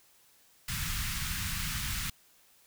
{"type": "band-stop noise", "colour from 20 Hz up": "pink", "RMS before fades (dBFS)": -34, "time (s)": [0.68, 2.1], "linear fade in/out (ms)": 5, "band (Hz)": [180, 1300], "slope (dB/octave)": 24, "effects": ["white hiss -63 dBFS RMS until 2.66 s"]}